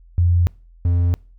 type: tone pair in turn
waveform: sine / triangle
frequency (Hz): 87.2 / 87.2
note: F2 / F2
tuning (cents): -2 / -2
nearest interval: unison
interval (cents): 0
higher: neither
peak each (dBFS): -12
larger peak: neither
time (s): 0.18-0.47 / 0.85-1.14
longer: neither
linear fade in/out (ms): 0
effects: noise-tail reverb RT60 0.4 s tail -26 dB re dry + added 42 Hz sine -44 dBFS peak until 1.38 s